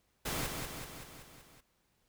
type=noise with echo; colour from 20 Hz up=pink; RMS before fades=-36 dBFS; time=0.25-0.47 s; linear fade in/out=10 ms; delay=190 ms; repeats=6; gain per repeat=-4 dB; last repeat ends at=1.61 s; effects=pink hiss -75 dBFS RMS until 2.08 s